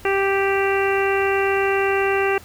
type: harmonic tone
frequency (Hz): 392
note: G4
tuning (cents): 0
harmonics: 1 / 2 / 3 / 4 / 5 / 6 / 7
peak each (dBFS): -19 / -25 / -28 / -27 / -28 / -30 / -28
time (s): 0.05-2.38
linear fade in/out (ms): 2
effects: added 85 Hz sine -45 dBFS peak until 2.44 s + pink hiss -45 dBFS RMS until 2.44 s